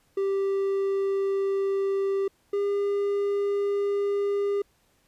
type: tone pair in turn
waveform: triangle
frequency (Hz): 392 / 403.3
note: G4 / G4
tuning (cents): 0 / +49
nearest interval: unison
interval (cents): 49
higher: second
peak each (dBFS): -21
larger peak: neither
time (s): 0.17-2.28 / 2.53-4.62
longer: first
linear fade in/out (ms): 5
effects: pink hiss -66 dBFS RMS until 5.07 s + resampled to 32000 Hz